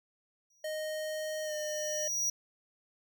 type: tone with exponential growth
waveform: square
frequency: 5780 Hz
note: F#8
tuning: 41 cents flat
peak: -28 dBFS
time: 0.5-2.3 s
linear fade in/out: 5 ms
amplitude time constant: 390 ms
type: tone with pitch glide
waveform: square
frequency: 620 to 607.2 Hz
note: D#5 to D#5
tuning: -6 to -42 cents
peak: -35 dBFS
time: 0.64-2.08 s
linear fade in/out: 5 ms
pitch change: -36 cents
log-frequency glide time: 1.44-1.53 s
effects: none